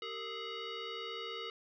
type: tone with frequency modulation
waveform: sine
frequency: 1234 Hz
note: D#6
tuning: 15 cents flat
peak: -39 dBFS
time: 0.02-1.5 s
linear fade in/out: 2 ms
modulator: 846 Hz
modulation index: 3.1
effects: none